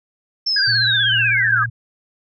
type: linear sweep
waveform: sine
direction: down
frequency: 5400 to 1174.7 Hz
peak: -16 dBFS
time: 0.46-1.64 s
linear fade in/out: 10 ms
type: tone with vibrato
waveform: sine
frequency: 1597 Hz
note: G6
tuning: 32 cents sharp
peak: -17 dBFS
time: 0.56-1.66 s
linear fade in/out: 5 ms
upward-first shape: sine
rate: 16 Hz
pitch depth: 75 cents each way
type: tone with tremolo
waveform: sine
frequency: 116.54 Hz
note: A#2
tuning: in tune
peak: -24 dBFS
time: 0.67-1.7 s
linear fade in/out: 10 ms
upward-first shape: sine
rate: 2.3 Hz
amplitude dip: 35%
effects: none